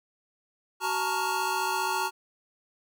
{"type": "tone cluster", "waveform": "square", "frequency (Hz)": [376, 864, 919, 1110, 1408], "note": ["F#4", "A5", "A#5", "C#6", "F6"], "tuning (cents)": [28, -32, -25, 2, 14], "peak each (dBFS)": [-37, -33, -31, -36, -34], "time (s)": [0.8, 2.11], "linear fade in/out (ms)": 50, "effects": []}